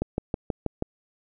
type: click train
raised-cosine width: 2 ms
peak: -12 dBFS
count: 6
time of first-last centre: 0.02-0.824 s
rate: 6.22 Hz
effects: none